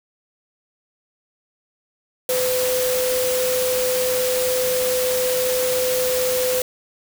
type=tone in noise; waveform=sine; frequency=506 Hz; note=B4; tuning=42 cents sharp; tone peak=-19 dBFS; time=2.29-6.62 s; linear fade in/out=2 ms; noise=white; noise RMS=-25 dBFS; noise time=2.29-6.62 s; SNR=+3 dB; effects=none